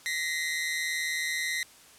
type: tone pair together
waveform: sawtooth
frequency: 1889.6 / 2048 Hz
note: A#6 / C7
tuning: +23 / -38 cents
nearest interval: minor second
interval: 139 cents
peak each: -28 dBFS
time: 0.06-1.63 s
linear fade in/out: 0 ms
effects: white hiss -54 dBFS RMS until 1.98 s + low-pass 11000 Hz 12 dB/octave